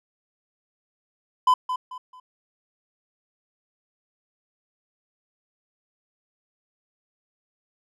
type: tone with echo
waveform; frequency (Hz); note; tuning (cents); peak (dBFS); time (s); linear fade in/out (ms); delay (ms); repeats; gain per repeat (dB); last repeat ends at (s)
triangle; 1010; B5; +39; -12; 1.47-1.54; 5; 220; 3; -10; 2.2
effects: none